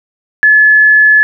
sine tone, 1717 Hz, A6, 43 cents flat, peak -3 dBFS, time 0.43-1.23 s, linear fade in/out 0 ms, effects none

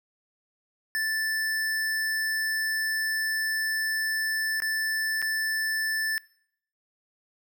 square tone with dropouts, 1760 Hz, A6, in tune, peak -26 dBFS, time 0.95-6.18 s, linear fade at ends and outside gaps 0 ms, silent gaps 4.602-4.621 / 5.218-5.225 s, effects noise-tail reverb RT60 0.7 s tail -24 dB re dry

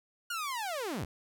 sawtooth linear sweep, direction down, 1452 to 61.74 Hz, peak -30 dBFS, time 0.3-1.05 s, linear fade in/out 5 ms, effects none

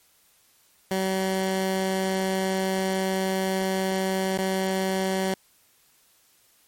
15% pulse tone with dropouts, 190 Hz, F#3, 46 cents sharp, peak -17 dBFS, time 0.91-5.34 s, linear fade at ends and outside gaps 2 ms, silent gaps 4.375-4.387 s, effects white hiss -61 dBFS RMS until 6.67 s + MP3 64 kbps

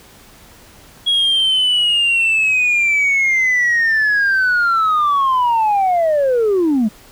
sine linear sweep, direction down, 3322 to 202.2 Hz, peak -10 dBFS, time 1.06-6.89 s, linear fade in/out 20 ms, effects tanh soft clip ceiling -10 dBFS + pink hiss -44 dBFS RMS until 7.11 s

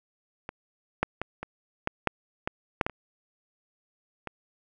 clicks, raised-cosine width 0.5 ms, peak -20 / -8 / -15 / -20 / -11 / -7 / -13 / -7 / -11 / -27 / -20 dBFS, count 11, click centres 0.491 / 1.03 / 1.216 / 1.43 / 1.874 / 2.073 / 2.475 / 2.812 / 2.865 / 2.897 / 4.273 s, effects none

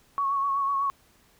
sine tone with vibrato, 1108.7 Hz, C#6, in tune, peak -23 dBFS, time 0.18-0.9 s, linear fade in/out 0 ms, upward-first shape sine, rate 8 Hz, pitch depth 30 cents each way, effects pink hiss -61 dBFS RMS until 1.39 s

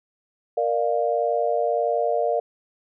sine chord, Bb major, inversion none, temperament equal with one note detuned, 466.2 / 596.9 / 698.5 Hz, Bb4 / D5 / F5, 0 / +28 / 0 cents, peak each -24 dBFS, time 0.57-2.4 s, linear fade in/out 5 ms, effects none

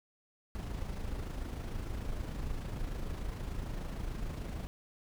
brown noise with amplitude modulation, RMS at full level -36 dBFS, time 0.55-4.67 s, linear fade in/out 0 ms, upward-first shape sine, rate 26.7 Hz, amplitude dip 45%, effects none

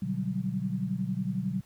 sine chord, G major seventh, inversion first, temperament equal, 123.47 / 146.83 / 185 / 196 Hz, B2 / D3 / F#3 / G3, 0 / 0 / 0 / 0 cents, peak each -36 / -37 / -31 / -34 dBFS, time 0.02-1.61 s, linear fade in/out 5 ms, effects pink hiss -62 dBFS RMS until 1.65 s

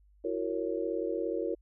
sine chord, F# dominant seventh, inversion third, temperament just, 333 / 370 / 462.5 / 555 Hz, E4 / F#4 / A#4 / C#5, +18 / 0 / -14 / +2 cents, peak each -35 / -36 / -34 / -37 dBFS, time 0.24-1.55 s, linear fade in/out 10 ms, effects added 50 Hz sine -59 dBFS peak until 1.61 s

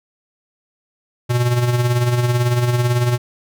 square tone with tremolo, 121.8 Hz, B2, 24 cents flat, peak -13 dBFS, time 1.29-3.18 s, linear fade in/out 20 ms, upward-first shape sine, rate 18 Hz, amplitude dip 50%, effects none

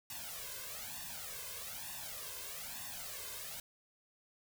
white noise with flanger, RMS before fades -45 dBFS, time 0.1-3.6 s, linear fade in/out 2 ms, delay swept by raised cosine 1.1 to 1.95 ms, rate 1.1 Hz, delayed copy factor +1, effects none

